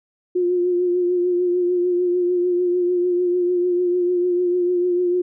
sine tone with vibrato, 356.2 Hz, F4, 34 cents sharp, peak -16 dBFS, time 0.35-5.22 s, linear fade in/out 10 ms, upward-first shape triangle, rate 6.7 Hz, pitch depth 37 cents each way, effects none

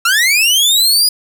sawtooth linear sweep, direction up, 1325 to 4978 Hz, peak -6 dBFS, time 0.05-1.09 s, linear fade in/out 5 ms, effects none

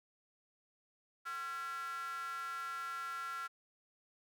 square tone with high-pass filter, 151.6 Hz, D#3, 45 cents flat, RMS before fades -42 dBFS, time 1.25-3.48 s, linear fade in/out 20 ms, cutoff 1400 Hz, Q 9.7, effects none

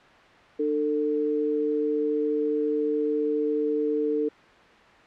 sine tone pair together, 300.4 / 447.6 Hz, D4 / A4, +39 / +30 cents, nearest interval perfect fifth, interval 691 cents, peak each -27 / -24 dBFS, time 0.59-4.29 s, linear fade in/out 10 ms, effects white hiss -51 dBFS RMS until 5.06 s + low-pass 2000 Hz 12 dB/octave

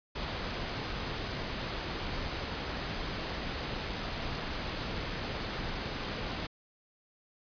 pink noise, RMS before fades -36 dBFS, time 0.15-6.47 s, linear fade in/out 10 ms, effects resampled to 11025 Hz

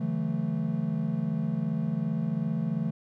triangle chord, F# minor seventh, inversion second, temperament equal with one note detuned, 142.08 / 164.81 / 185 / 220 Hz, C#3 / E3 / F#3 / A3, +43 / 0 / 0 / 0 cents, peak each -32 / -28 / -34 / -29 dBFS, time 0-2.91 s, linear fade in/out 10 ms, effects none

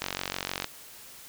click train, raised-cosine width 0.2 ms, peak -12 dBFS, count 30, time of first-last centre 0.02-0.644 s, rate 46.5 Hz, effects white hiss -48 dBFS RMS until 1.28 s

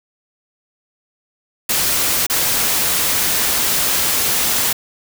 white noise with dropouts, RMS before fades -17 dBFS, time 1.69-4.73 s, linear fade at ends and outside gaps 5 ms, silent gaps 2.266-2.298 s, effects none

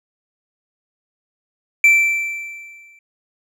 triangle tone with exponential decay, 2337 Hz, D7, 9 cents flat, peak -5 dBFS, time 1.84-2.99 s, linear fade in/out 2 ms, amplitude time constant 250 ms, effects none

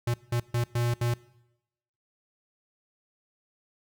square tone bursts at uneven times, 119.5 Hz, A#2, 43 cents sharp, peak -25 dBFS, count 5, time 0.07-0.14 / 0.32-0.4 / 0.54-0.64 / 0.75-0.94 / 1.01-1.14 s, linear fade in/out 5 ms, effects noise-tail reverb RT60 0.9 s tail -21 dB re dry

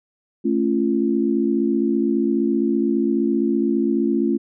sine chord, A augmented, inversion none, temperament just, 220 / 275 / 343.8 Hz, A3 / C#4 / E#4, 0 / -14 / -27 cents, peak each -21 dBFS, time 0.44-4.38 s, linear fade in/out 20 ms, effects none

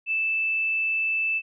sine tone, 2637 Hz, E7, in tune, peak -22 dBFS, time 0.06-1.42 s, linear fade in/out 50 ms, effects none

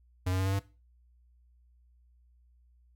square tone with pitch steps, 91.6 / 93.25 / 94.94 / 96.66 / 98.4 Hz, F#2 / F#2 / F#2 / G2 / G2, -17 / +14 / +45 / -24 / +7 cents, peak -28 dBFS, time 0.26-0.595 s, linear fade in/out 10 ms, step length 67 ms, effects noise-tail reverb RT60 0.3 s tail -17 dB re dry + added 60 Hz sine -60 dBFS peak until 2.95 s

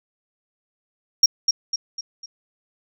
sine tone with echo, 5588 Hz, F8, in tune, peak -6 dBFS, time 1.23-1.26 s, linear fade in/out 5 ms, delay 250 ms, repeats 4, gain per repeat -7 dB, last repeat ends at 2.26 s, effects tanh soft clip ceiling -7 dBFS

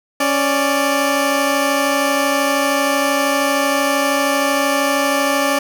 15% pulse tone pair together, 277.2 / 587.3 Hz, C#4 / D5, 0 / 0 cents, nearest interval octave + minor second, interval 1300 cents, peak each -11 dBFS, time 0.2-5.59 s, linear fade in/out 5 ms, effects none

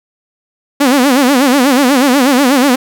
sawtooth tone with vibrato, 266.2 Hz, C4, 30 cents sharp, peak -3 dBFS, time 0.8-2.76 s, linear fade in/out 10 ms, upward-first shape sine, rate 8.2 Hz, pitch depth 160 cents each way, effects none

